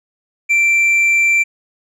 triangle tone with tanh clipping, 2349 Hz, D7, in tune, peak -11 dBFS, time 0.49-1.44 s, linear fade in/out 20 ms, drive 8 dB, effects none

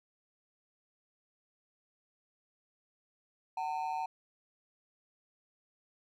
triangle ring-modulated tone, 830.6 Hz, G#5, in tune, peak -28 dBFS, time 3.57-4.06 s, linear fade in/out 5 ms, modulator 76.2 Hz, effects none

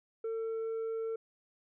sine tone with tanh clipping, 449.6 Hz, A4, 37 cents sharp, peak -34 dBFS, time 0.24-1.16 s, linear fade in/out 5 ms, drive 3 dB, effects none

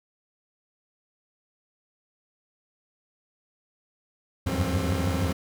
30% pulse tone cluster, 79.2 / 86.5 / 93 / 99.5 / 266 Hz, D#2 / F2 / F#2 / G2 / C4, +31 / -16 / +9 / +26 / +29 cents, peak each -28 dBFS, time 4.46-5.33 s, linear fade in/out 10 ms, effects none

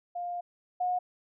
sine tone pair in turn, 704 / 723.4 Hz, F5 / F#5, +14 / -39 cents, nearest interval unison, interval 47 cents, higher second, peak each -32 / -26 dBFS, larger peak second, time 0.15-0.41 / 0.8-0.99 s, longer first, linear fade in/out 10 ms, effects none

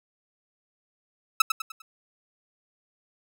sawtooth tone with echo, 1306 Hz, E6, 17 cents flat, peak -9 dBFS, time 1.4-1.42 s, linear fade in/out 5 ms, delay 100 ms, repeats 4, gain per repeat -8 dB, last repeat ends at 1.82 s, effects none

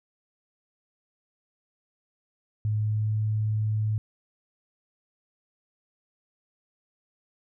sine tone with pitch glide, 106.8 to 107.73 Hz, G#2 to A2, +49 to -36 cents, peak -23 dBFS, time 2.65-3.98 s, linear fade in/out 0 ms, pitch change +15 cents, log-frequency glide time 2.77-3.14 s, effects none

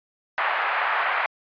pink band-pass noise, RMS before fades -24 dBFS, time 0.38-1.26 s, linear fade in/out 0 ms, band 790 to 2200 Hz, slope 24 dB/octave, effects resampled to 11025 Hz

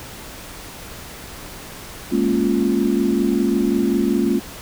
sine chord, Bb minor seventh, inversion third, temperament equal, 207.7 / 233.1 / 277.2 / 349.2 Hz, Ab3 / Bb3 / Db4 / F4, 0 / 0 / 0 / 0 cents, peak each -21 dBFS, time 2.11-4.4 s, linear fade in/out 20 ms, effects pink hiss -36 dBFS RMS until 4.61 s

